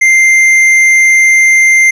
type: tone with tanh clipping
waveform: triangle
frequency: 2093 Hz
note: C7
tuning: in tune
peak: -5 dBFS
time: 0.01-1.91 s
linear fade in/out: 10 ms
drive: 12 dB
effects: none